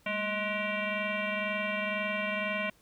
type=tone with frequency modulation; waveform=sine; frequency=1480 Hz; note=F#6; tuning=in tune; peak=-29 dBFS; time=0.06-2.7 s; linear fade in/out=5 ms; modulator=426 Hz; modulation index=3.1; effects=pink hiss -64 dBFS RMS until 2.81 s